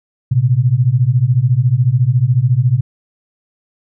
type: beating tone pair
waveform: sine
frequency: 116.9 / 130.9 Hz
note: A#2 / C3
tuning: +5 / +1 cents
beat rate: 14 Hz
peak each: -13 / -12 dBFS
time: 0.31-2.81 s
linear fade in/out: 10 ms
effects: none